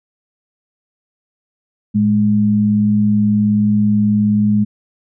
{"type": "tone pair together", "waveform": "sine", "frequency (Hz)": [110, 208.7], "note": ["A2", "G#3"], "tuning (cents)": [0, 9], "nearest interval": "major seventh", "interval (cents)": 1109, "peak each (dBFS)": [-19, -11], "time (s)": [1.94, 4.65], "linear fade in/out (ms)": 20, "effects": []}